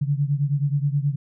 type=beating tone pair; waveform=sine; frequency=140 / 149.4 Hz; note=C#3 / D3; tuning=+18 / +30 cents; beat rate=9.4 Hz; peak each=-21 / -24 dBFS; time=0.01-1.16 s; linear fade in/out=10 ms; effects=none